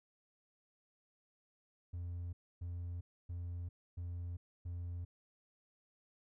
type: tone bursts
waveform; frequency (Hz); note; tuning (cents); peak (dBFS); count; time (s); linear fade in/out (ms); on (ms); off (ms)
triangle; 87.31; F2; 0; -37; 5; 1.93-5.05; 10; 400; 280
effects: tanh soft clip ceiling -34 dBFS